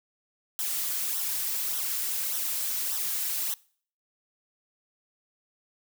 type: noise with flanger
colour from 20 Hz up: blue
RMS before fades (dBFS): -30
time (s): 0.59-3.54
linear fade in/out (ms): 0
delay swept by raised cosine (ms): 0.42 to 3.92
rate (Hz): 1.7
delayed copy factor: -0.65
effects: noise-tail reverb RT60 0.5 s tail -23 dB re dry